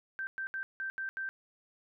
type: tone bursts at uneven times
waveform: sine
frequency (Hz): 1562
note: G6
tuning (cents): -7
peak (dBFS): -34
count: 6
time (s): 0.19-0.27 / 0.38-0.47 / 0.54-0.63 / 0.8-0.9 / 0.98-1.09 / 1.17-1.29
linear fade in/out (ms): 0
effects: none